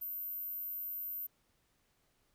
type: tone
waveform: sine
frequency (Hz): 13590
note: G#9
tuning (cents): +39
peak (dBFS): -38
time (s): 0.01-1.27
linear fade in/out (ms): 10
effects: pink hiss -75 dBFS RMS until 2.34 s